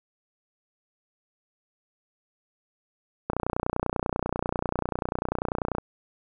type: click train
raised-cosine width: 1 ms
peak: -12 dBFS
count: 76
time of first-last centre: 3.3-5.783 s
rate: 30.2 Hz
effects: none